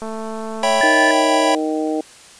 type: click train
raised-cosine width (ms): 1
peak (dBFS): -16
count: 175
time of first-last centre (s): 0.02-0.807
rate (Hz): 221
type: chord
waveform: square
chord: C# half-diminished seventh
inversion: none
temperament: equal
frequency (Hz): 554.4 / 659.3 / 784 / 987.8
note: C#5 / E5 / G5 / B5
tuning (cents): 0 / 0 / 0 / 0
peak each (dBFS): -21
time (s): 0.63-1.55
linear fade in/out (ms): 2
type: tone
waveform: sine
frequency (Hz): 1742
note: A6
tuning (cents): -18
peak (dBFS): -15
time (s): 0.81-1.11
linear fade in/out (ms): 2
type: harmonic tone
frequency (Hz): 155.56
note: D#3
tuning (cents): 0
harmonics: 2 / 3 / 4 / 5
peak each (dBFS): -20 / -24 / -26 / -28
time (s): 0.83-2.01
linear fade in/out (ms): 5
effects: white hiss -43 dBFS RMS until 2.39 s + resampled to 22050 Hz